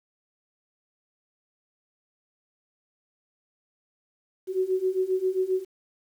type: beating tone pair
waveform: sine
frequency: 370 / 377.5 Hz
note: F#4 / F#4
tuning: 0 / +35 cents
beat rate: 7.5 Hz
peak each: -27 / -25 dBFS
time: 4.47-5.65 s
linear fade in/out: 50 ms
effects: 9-bit